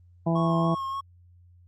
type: harmonic tone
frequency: 166.2 Hz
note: E3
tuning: 15 cents sharp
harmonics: 1 / 2 / 3 / 4 / 5 / 6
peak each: -23 / -29 / -37 / -29 / -35 / -36 dBFS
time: 0.26-0.75 s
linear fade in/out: 10 ms
type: tone with vibrato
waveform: triangle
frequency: 1088 Hz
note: C#6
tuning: 33 cents flat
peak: -27 dBFS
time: 0.35-1.01 s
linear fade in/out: 10 ms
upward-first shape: sine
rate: 3.4 Hz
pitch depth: 22 cents each way
effects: added 88 Hz sine -52 dBFS peak until 1.67 s + Opus 32 kbps